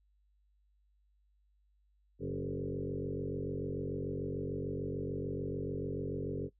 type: tone with frequency modulation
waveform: sine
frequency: 274.7 Hz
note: C#4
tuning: 16 cents flat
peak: -34 dBFS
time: 2.19-6.5 s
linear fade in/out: 50 ms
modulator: 46.8 Hz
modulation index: 4.2
effects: noise-tail reverb RT60 0.1 s tail -21 dB re dry + added 50 Hz sine -68 dBFS peak until 6.59 s